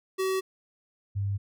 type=tone pair in turn; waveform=square / sine; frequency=379.5 / 99.71 Hz; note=F#4 / G2; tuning=+44 / +30 cents; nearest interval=octave + major seventh; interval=2314 cents; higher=first; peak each=-26 dBFS; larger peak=neither; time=0.18-0.41 / 1.15-1.38 s; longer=neither; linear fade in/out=20 ms; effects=none